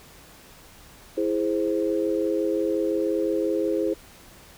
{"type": "chord", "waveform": "sine", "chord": "E augmented", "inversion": "none", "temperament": "equal", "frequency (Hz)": [329.6, 415.3, 523.3], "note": ["E4", "G#4", "B#4"], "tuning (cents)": [0, 0, 0], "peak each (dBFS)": [-25, -26, -27], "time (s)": [1.17, 3.94], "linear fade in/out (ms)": 10, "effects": ["pink hiss -49 dBFS RMS until 4.57 s"]}